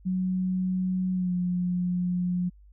sine tone with pitch glide, 185 to 178.8 Hz, F#3 to F3, 0 to +41 cents, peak -24 dBFS, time 0.05-2.5 s, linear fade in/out 20 ms, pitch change -59 cents, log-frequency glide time 1.13-1.34 s, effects added 50 Hz sine -50 dBFS peak until 2.72 s

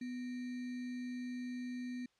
sine tone with sample-and-hold, 248.6 Hz, B3, 12 cents sharp, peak -39 dBFS, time 0.01-2.06 s, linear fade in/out 5 ms, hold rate 2100 Hz, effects white hiss -75 dBFS RMS until 2.19 s + low-pass 5000 Hz 12 dB/octave

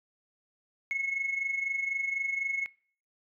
sine tone with amplitude modulation, 2184 Hz, C#7, 26 cents flat, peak -25 dBFS, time 0.91-2.66 s, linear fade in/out 0 ms, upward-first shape sine, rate 24 Hz, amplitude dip 70%, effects noise-tail reverb RT60 0.5 s tail -23 dB re dry + tanh soft clip ceiling -23 dBFS

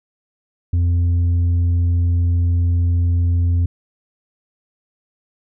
triangle tone with tanh clipping, 86.5 Hz, F2, 16 cents flat, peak -14 dBFS, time 0.73-3.66 s, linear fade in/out 5 ms, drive 8 dB, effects none

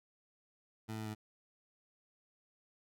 20% pulse tone with pitch steps, 110.1 / 109.4 / 107.4 Hz, A2 / A2 / A2, +2 / -9 / -41 cents, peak -35 dBFS, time 0.88-1.15 s, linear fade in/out 20 ms, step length 90 ms, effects none

